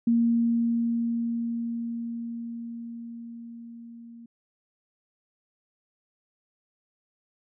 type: tone with level ramp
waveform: sine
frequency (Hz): 233.1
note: A#3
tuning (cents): 0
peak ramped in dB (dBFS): -18 to -43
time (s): 0.07-4.26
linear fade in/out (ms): 5
effects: none